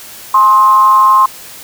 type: tone with frequency modulation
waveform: sine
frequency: 1056 Hz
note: C6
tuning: 16 cents sharp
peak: -4 dBFS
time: 0.34-1.26 s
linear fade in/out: 5 ms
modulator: 212 Hz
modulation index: 0.39
effects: white hiss -32 dBFS RMS until 1.63 s